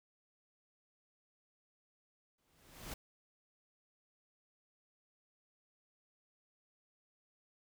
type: noise with exponential growth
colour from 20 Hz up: pink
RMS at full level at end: -43 dBFS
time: 2.38-2.94 s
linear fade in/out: 5 ms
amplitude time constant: 120 ms
effects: none